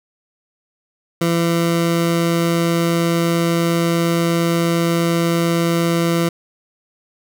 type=tone; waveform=20% pulse; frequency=168.6 Hz; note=E3; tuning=39 cents sharp; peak=-10 dBFS; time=1.21-6.29 s; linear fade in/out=5 ms; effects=none